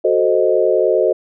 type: chord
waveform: sine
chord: F# diminished seventh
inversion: none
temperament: equal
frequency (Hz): 370 / 440 / 523.3 / 622.3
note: F#4 / A4 / C5 / Eb5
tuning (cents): 0 / 0 / 0 / 0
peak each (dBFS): -17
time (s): 0.04-1.13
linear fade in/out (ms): 10
effects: none